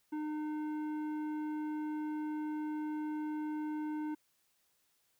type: tone with tanh clipping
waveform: triangle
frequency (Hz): 304.5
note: D#4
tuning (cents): -37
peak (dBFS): -37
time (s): 0.12-4.15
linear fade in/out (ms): 10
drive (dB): 15
effects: white hiss -75 dBFS RMS until 5.19 s